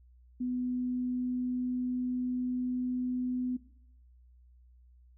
sine tone with pitch glide, 249.6 to 251 Hz, B3 to B3, +19 to +28 cents, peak -30 dBFS, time 0.4-3.57 s, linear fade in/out 10 ms, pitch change +9 cents, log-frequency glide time 0.75-3.28 s, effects noise-tail reverb RT60 0.7 s tail -17 dB re dry + added 61 Hz sine -56 dBFS peak until 5.17 s

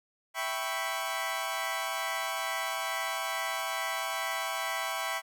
20% pulse chord, C# half-diminished seventh, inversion first, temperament equal, 659.3 / 784 / 987.8 / 1108.7 Hz, E5 / G5 / B5 / C#6, 0 / 0 / 0 / 0 cents, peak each -32 dBFS, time 0.34-5.22 s, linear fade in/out 50 ms, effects none

